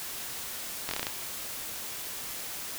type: slowing click train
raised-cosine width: 0.2 ms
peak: -13 dBFS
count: 7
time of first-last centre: 0.89-1.069 s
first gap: 22 ms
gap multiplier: 1.12
effects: white hiss -38 dBFS RMS until 2.78 s